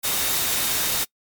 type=tone in noise; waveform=sine; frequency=3700 Hz; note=A#7; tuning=14 cents flat; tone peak=-33 dBFS; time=0.03-1.05 s; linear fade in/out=20 ms; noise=white; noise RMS=-23 dBFS; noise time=0.03-1.05 s; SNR=-13 dB; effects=noise-tail reverb RT60 0.1 s tail -25 dB re dry + MP3 96 kbps